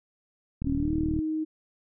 click train, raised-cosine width 5 ms, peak -19 dBFS, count 23, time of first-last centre 0.62-1.19 s, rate 38.6 Hz
sine tone with pitch glide, 275.7 to 313.1 Hz, C#4 to D#4, -9 to +11 cents, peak -26 dBFS, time 0.65-1.45 s, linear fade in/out 20 ms, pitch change +220 cents, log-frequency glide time 0.75-0.92 s
effects none

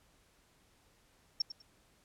sine tone with echo, 5460 Hz, F8, 40 cents flat, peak -27 dBFS, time 1.4-1.42 s, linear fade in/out 5 ms, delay 100 ms, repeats 2, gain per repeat -13 dB, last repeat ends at 1.62 s, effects pink hiss -68 dBFS RMS until 2.04 s + low-pass 12000 Hz 12 dB/octave

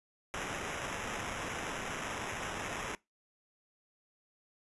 white noise with sample-and-hold, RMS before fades -39 dBFS, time 0.34-2.95 s, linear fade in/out 0 ms, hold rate 4410 Hz, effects noise-tail reverb RT60 0.2 s tail -22 dB re dry + resampled to 24000 Hz

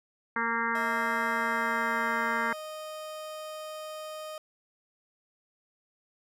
harmonic tone, 230.9 Hz, A#3, 16 cents flat, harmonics 1 / 2 / 4 / 5 / 6 / 7 / 8 / 9, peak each -37 / -39 / -33 / -34 / -34 / -33 / -36 / -38 dBFS, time 0.36-2.53 s, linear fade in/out 2 ms
30% pulse tone with pitch glide, 644 to 619.6 Hz, E5 to D#5, -41 to -7 cents, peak -35 dBFS, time 0.75-4.38 s, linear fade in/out 2 ms, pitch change -66 cents, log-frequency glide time 1.3-2.6 s
effects none

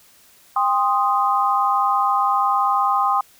sine chord, C minor, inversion second, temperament equal with one note detuned, 798.2 / 1046.5 / 1244.5 Hz, G5 / C6 / Eb6, +31 / 0 / 0 cents, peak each -20 dBFS, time 0.56-3.21 s, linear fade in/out 5 ms, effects white hiss -52 dBFS RMS until 3.39 s

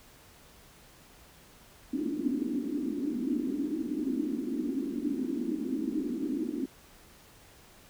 white band-pass noise, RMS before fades -32 dBFS, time 1.93-6.66 s, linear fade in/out 10 ms, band 240 to 310 Hz, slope 48 dB/octave, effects pink hiss -56 dBFS RMS until 7.89 s

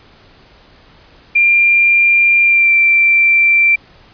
sine tone with pitch glide, 2387 to 2351 Hz, D7 to D7, +28 to +1 cents, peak -7 dBFS, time 1.35-3.76 s, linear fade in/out 10 ms, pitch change -27 cents, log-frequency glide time 2.44-2.72 s, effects pink hiss -45 dBFS RMS until 4.13 s + resampled to 11025 Hz

